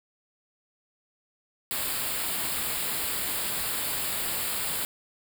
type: band-stop noise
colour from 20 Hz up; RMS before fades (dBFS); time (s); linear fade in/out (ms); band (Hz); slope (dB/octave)
white; -30; 1.71-4.85; 0; 5000 to 7200; 96
effects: none